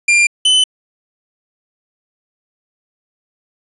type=tone pair in turn; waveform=45% pulse; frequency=2391 / 3023 Hz; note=D7 / F#7; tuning=+30 / +36 cents; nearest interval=major third; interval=406 cents; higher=second; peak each=-8 dBFS; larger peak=neither; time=0.08-0.27 / 0.45-0.64 s; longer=neither; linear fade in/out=5 ms; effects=resampled to 24000 Hz + 8-bit